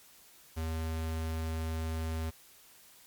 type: tone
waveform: square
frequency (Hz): 80.5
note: E2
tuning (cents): -41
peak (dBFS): -33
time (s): 0.56-2.31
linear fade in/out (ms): 20
effects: white hiss -58 dBFS RMS until 3.06 s + MP3 96 kbps